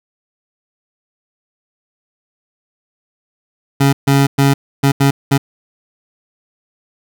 25% pulse tone bursts at uneven times, 138.59 Hz, C#3, in tune, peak -5 dBFS, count 6, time 3.8-3.93 / 4.07-4.27 / 4.38-4.54 / 4.83-4.92 / 5-5.11 / 5.31-5.38 s, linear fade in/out 10 ms, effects none

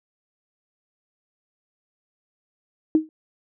sine tone with exponential decay, 313.9 Hz, D#4, 15 cents sharp, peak -10 dBFS, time 2.95-3.09 s, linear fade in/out 1 ms, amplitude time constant 29 ms, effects none

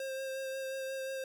square tone with vibrato, 532 Hz, C5, 29 cents sharp, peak -37 dBFS, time 0-1.24 s, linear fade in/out 2 ms, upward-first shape sine, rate 5.6 Hz, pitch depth 15 cents each way, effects none

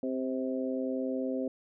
harmonic tone with a mistuned harmonic, 130.81 Hz, C3, in tune, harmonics 2 / 3 / 4 / 5, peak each -32 / -38 / -35 / -42 dBFS, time 0.03-1.48 s, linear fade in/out 2 ms, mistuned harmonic 5, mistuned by -31 cents, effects none

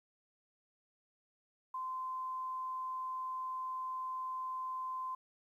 sine tone, 1034 Hz, C6, 21 cents flat, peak -37 dBFS, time 1.74-5.15 s, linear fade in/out 5 ms, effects 12-bit

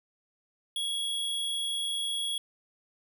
square tone, 3333 Hz, G#7, 5 cents sharp, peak -30 dBFS, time 0.76-2.38 s, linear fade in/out 2 ms, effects 12-bit

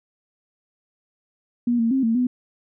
sine tone with pitch steps, 240.1 / 228.9 / 266.1 / 226.8 / 249.1 Hz, B3 / A#3 / C4 / A#3 / B3, -49 / -31 / +29 / -47 / +15 cents, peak -17 dBFS, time 1.67-2.27 s, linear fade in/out 5 ms, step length 120 ms, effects none

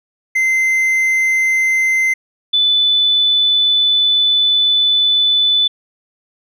triangle / sine tone pair in turn, 2072 / 3494 Hz, C7 / A7, -17 / -13 cents, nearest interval major sixth, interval 904 cents, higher second, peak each -10 dBFS, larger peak neither, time 0.35-2.14 / 2.53-5.68 s, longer second, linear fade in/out 10 ms, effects none

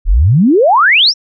sine exponential sweep, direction up, 34.65 to 5790 Hz, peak -5 dBFS, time 0.05-1.14 s, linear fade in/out 50 ms, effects none

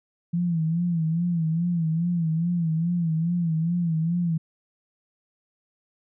sine tone with vibrato, 167.2 Hz, E3, 25 cents sharp, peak -21 dBFS, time 0.33-4.38 s, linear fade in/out 10 ms, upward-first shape sine, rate 2.4 Hz, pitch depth 91 cents each way, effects none

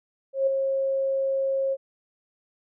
sine tone with ADSR envelope, 540 Hz, C#5, 45 cents flat, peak -17 dBFS, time 0.33-1.77 s, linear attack 140 ms, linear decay 7 ms, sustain -5 dB, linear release 45 ms, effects none

